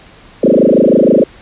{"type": "tone with frequency modulation", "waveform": "sine", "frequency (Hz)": 390.1, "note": "G4", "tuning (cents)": -8, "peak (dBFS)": -5, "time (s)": [0.43, 1.24], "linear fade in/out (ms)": 5, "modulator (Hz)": 26.4, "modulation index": 7.1, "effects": ["pink hiss -40 dBFS RMS until 1.41 s", "resampled to 8000 Hz"]}